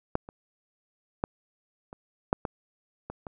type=clicks; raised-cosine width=1 ms; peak=-11 / -28 / -12 / -28 / -8 / -16 / -22 / -24 dBFS; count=8; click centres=0.154 / 0.289 / 1.239 / 1.929 / 2.329 / 2.452 / 3.1 / 3.268 s; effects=none